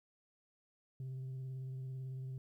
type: tone with vibrato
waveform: sine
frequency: 130.9 Hz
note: C3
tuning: 1 cent sharp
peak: -38 dBFS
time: 1-2.38 s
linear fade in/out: 2 ms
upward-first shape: triangle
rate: 18 Hz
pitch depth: 29 cents each way
effects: tanh soft clip ceiling -40 dBFS + 13-bit